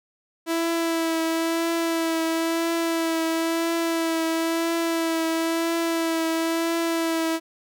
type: tone with vibrato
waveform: sawtooth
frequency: 329.6 Hz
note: E4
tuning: in tune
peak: -18 dBFS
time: 0.46-7.4 s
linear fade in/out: 50 ms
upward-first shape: triangle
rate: 0.99 Hz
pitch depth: 25 cents each way
effects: none